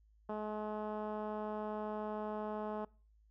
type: tone with low-pass filter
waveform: 10% pulse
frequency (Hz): 212.8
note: G#3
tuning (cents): +42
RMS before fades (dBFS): -40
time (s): 0.29-2.85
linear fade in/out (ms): 5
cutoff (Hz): 930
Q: 0.91
effects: noise-tail reverb RT60 0.4 s tail -24 dB re dry + added 53 Hz sine -64 dBFS peak until 3.3 s